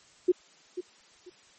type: tone with echo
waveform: sine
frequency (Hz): 360.8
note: F#4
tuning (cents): -44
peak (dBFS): -17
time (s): 0.28-0.32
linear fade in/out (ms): 10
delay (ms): 490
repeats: 2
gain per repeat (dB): -13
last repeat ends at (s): 1.3
effects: white hiss -58 dBFS RMS until 1.58 s + MP3 32 kbps